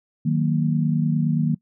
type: chord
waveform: sine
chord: D# minor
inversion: none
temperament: equal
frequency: 155.56 / 185 / 233.1 Hz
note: D#3 / F#3 / A#3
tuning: 0 / 0 / 0 cents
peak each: -20 / -25 / -23 dBFS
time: 0.25-1.55 s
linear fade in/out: 10 ms
effects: noise-tail reverb RT60 0.1 s tail -22 dB re dry